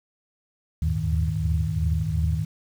sine tone cluster, 76.8 / 79.6 / 98.6 / 111.2 / 156.9 Hz, D#2 / D#2 / G2 / A2 / D#3, -22 / +40 / +11 / +19 / +15 cents, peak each -26 / -27 / -29 / -31 / -26 dBFS, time 0.82-2.45 s, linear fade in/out 5 ms, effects tanh soft clip ceiling -10 dBFS + 8-bit

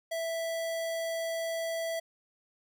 square tone, 659.3 Hz, E5, in tune, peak -32 dBFS, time 0.11-2 s, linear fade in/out 10 ms, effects none

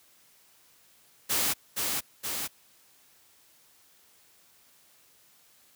white noise with echo, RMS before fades -27 dBFS, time 1.29-1.54 s, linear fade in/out 20 ms, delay 470 ms, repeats 2, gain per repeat -3 dB, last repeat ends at 2.48 s, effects white hiss -61 dBFS RMS until 5.75 s + high-pass 60 Hz 12 dB/octave

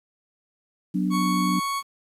sine chord, B minor, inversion second, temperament equal, 185 / 246.9 / 293.7 Hz, F#3 / B3 / D4, 0 / 0 / 0 cents, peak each -23 / -29 / -27 dBFS, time 0.94-1.6 s, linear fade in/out 10 ms
40% pulse tone, 1111 Hz, C#6, 4 cents sharp, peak -24 dBFS, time 1.1-1.83 s, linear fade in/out 50 ms
effects resampled to 32000 Hz + 9-bit

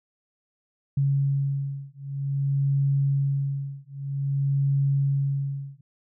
sine beating tone pair, 138.59 / 139.11 Hz, C#3 / C#3, 0 / +6 cents, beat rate 0.52 Hz, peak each -25 dBFS, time 0.97-5.81 s, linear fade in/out 5 ms, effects none

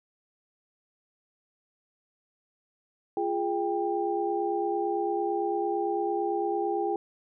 sine tone cluster, 346.2 / 415.1 / 793 Hz, F4 / G#4 / G5, -15 / -1 / +20 cents, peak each -30 dBFS, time 3.17-6.96 s, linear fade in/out 2 ms, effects none

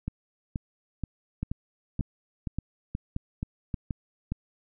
two click trains, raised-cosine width 5 ms, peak -17 / -18 dBFS, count 6 / 9, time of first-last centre 1.43-4.32 / 0.08-3.908 s, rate 1.73 / 2.09 Hz, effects none

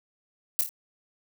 violet noise with echo, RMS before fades -22 dBFS, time 0.59-0.61 s, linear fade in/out 0 ms, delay 27 ms, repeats 3, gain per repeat -6 dB, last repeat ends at 0.691 s, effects none

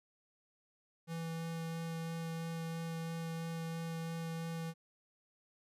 square tone with vibrato, 164.81 Hz, E3, in tune, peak -39 dBFS, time 1.07-4.74 s, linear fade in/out 50 ms, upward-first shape sine, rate 3 Hz, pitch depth 8 cents each way, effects resampled to 32000 Hz

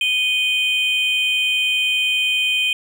triangle tone pair together, 2480 / 3125 Hz, D#7 / G7, -6 / -6 cents, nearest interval major third, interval 400 cents, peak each -17 / -18 dBFS, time 0.01-2.73 s, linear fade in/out 2 ms, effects none

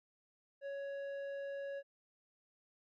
square tone with low-pass filter, 557 Hz, C#5, 8 cents sharp, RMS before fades -43 dBFS, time 0.61-1.83 s, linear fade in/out 50 ms, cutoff 1600 Hz, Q 0.82, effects none

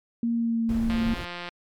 sine tone with pitch glide, 233.1 to 228 Hz, A#3 to A#3, 0 to -38 cents, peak -22 dBFS, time 0.23-1.14 s, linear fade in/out 2 ms, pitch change -38 cents, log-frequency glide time 0.34-0.64 s
brown noise, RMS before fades -32 dBFS, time 0.69-1.25 s, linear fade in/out 2 ms
click train, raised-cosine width 0.3 ms, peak -19 dBFS, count 104, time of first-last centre 0.9-1.489 s, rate 175 Hz
effects MP3 96 kbps

